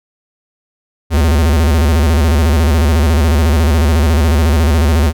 square tone with vibrato, 76.7 Hz, D#2, 24 cents flat, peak -9 dBFS, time 1.1-5.13 s, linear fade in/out 50 ms, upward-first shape square, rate 14 Hz, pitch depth 130 cents each way, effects none

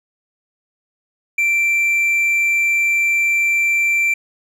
triangle tone, 2349 Hz, D7, in tune, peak -12 dBFS, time 1.38-4.14 s, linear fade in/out 5 ms, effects none

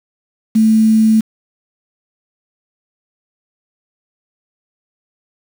sine tone with quantisation, 220 Hz, A3, in tune, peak -7 dBFS, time 0.55-1.21 s, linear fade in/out 10 ms, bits 5, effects none

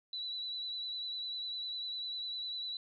sine tone with vibrato, 3951 Hz, B7, in tune, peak -37 dBFS, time 0.13-2.77 s, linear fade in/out 2 ms, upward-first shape sine, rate 10 Hz, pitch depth 31 cents each way, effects none

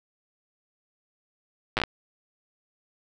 slowing click train, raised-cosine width 0.3 ms, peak -8 dBFS, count 6, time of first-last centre 1.77-1.837 s, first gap 8 ms, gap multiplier 1.26, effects none

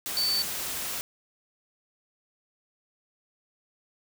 sine tone in noise, 4529 Hz, C#8, 36 cents sharp, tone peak -24 dBFS, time 0.17-0.42 s, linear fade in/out 0 ms, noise white, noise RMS -33 dBFS, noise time 0.06-1.01 s, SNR +6 dB, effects none

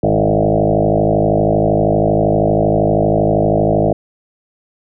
sine tone with frequency modulation, 389.4 Hz, G4, 12 cents flat, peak -10 dBFS, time 0.03-3.93 s, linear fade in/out 5 ms, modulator 52.7 Hz, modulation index 5.8, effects none

